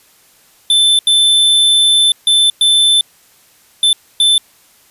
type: tone bursts at uneven times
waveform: square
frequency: 3531 Hz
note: A7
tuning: 5 cents sharp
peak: -8 dBFS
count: 6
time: 0.7-0.99 / 1.07-2.12 / 2.27-2.5 / 2.61-3.01 / 3.83-3.93 / 4.2-4.38 s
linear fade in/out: 2 ms
effects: white hiss -49 dBFS RMS until 4.9 s + resampled to 32000 Hz